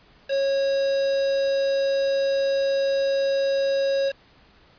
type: tone with quantisation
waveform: triangle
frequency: 548 Hz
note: C#5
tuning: 20 cents flat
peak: -18 dBFS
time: 0.28-4.13 s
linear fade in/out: 50 ms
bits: 5
effects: pink hiss -55 dBFS RMS until 4.78 s + resampled to 11025 Hz